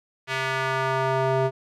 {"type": "tone with band-pass filter sweep", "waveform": "square", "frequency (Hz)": 132.5, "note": "C3", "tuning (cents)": 22, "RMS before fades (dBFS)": -24, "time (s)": [0.27, 1.51], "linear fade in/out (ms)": 50, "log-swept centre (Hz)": [2200, 560], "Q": 1.2, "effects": []}